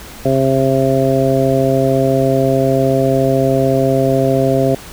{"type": "harmonic tone", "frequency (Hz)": 133.7, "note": "C3", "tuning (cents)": 38, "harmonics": [1, 2, 3, 4, 5], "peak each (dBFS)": [-17, -17, -17, -17, -17], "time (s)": [0.25, 4.75], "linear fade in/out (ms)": 5, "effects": ["added 60 Hz sine -39 dBFS peak until 4.92 s", "pink hiss -34 dBFS RMS until 4.92 s"]}